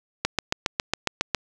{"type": "click train", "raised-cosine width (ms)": 0.2, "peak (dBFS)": -4, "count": 9, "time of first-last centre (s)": [0.25, 1.347], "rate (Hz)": 7.29, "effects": []}